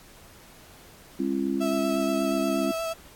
harmonic tone, 67.9 Hz, C#2, 35 cents flat, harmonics 3 / 4 / 5, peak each -30 / -27 / -29 dBFS, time 1.19-2.72 s, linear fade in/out 10 ms
35% pulse tone with vibrato, 657 Hz, E5, 6 cents flat, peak -26 dBFS, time 1.6-2.94 s, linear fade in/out 20 ms, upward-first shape sine, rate 8.4 Hz, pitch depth 16 cents each way
effects pink hiss -51 dBFS RMS until 3.15 s + AAC 64 kbps

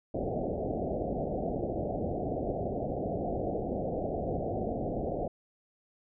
white low-pass noise, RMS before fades -33 dBFS, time 0.14-5.28 s, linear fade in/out 5 ms, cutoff 740 Hz, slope 96 dB/octave, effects none

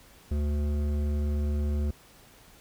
sine tone with hard clipping, 73.42 Hz, D2, in tune, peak -27 dBFS, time 0.31-1.91 s, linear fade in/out 5 ms, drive 12 dB, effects pink hiss -55 dBFS RMS until 2.6 s

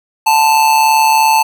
square tone with amplitude modulation, 881 Hz, A5, 2 cents sharp, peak -6 dBFS, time 0.26-1.43 s, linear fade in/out 10 ms, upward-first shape sine, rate 143 Hz, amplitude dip 50%, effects none

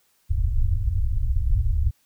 pink low-pass noise, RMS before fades -21 dBFS, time 0.29-1.91 s, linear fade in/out 20 ms, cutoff 110 Hz, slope 96 dB/octave, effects white hiss -65 dBFS RMS until 2.05 s

